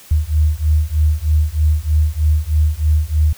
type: beating tone pair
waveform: sine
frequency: 75.2 / 78.4 Hz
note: D2 / D#2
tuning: +42 / +14 cents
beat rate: 3.2 Hz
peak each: -15 dBFS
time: 0.11-3.33 s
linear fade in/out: 5 ms
effects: white hiss -42 dBFS RMS until 3.37 s